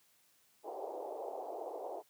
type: band-pass noise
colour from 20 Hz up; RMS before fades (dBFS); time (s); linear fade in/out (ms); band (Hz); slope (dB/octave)
white; -43; 0.63-2.03; 50; 360 to 830; 48
effects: white hiss -70 dBFS RMS until 2.09 s + high-pass 80 Hz 12 dB/octave